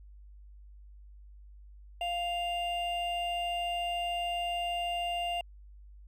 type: tone pair together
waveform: triangle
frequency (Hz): 698.5 / 2794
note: F5 / F7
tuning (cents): 0 / 0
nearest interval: 2 octaves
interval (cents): 2400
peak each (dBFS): -30 / -34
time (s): 2.01-5.41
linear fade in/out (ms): 2
effects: added 50 Hz sine -49 dBFS peak until 6.07 s